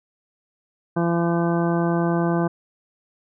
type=harmonic tone; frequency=170 Hz; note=F3; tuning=46 cents flat; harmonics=1 / 2 / 3 / 4 / 5 / 6 / 7 / 9; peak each=-21 / -23 / -30 / -28 / -32 / -33 / -34 / -35 dBFS; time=0.96-2.48 s; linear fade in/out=10 ms; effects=none